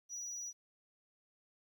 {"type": "tone", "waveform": "sine", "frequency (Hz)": 5840, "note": "F#8", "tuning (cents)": -24, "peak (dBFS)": -38, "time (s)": [0.09, 0.53], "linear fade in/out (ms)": 50, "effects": ["tanh soft clip ceiling -40 dBFS", "12-bit"]}